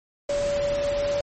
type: tone in noise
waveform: sine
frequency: 574 Hz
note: D5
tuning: 40 cents flat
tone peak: -22 dBFS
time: 0.29-1.21 s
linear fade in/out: 5 ms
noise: pink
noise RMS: -34 dBFS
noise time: 0.29-1.21 s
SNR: +9 dB
effects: MP3 32 kbps